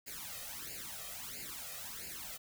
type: noise with flanger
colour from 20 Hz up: white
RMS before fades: -45 dBFS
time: 0.06-2.38 s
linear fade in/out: 20 ms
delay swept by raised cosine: 0.42 to 1.62 ms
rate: 1.5 Hz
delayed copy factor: +0.9
effects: none